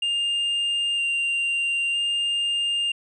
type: tone with vibrato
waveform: triangle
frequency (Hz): 2794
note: F7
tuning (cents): 0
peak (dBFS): -20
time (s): 0.02-2.92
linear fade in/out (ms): 5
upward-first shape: square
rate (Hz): 0.52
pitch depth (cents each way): 9
effects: resampled to 24000 Hz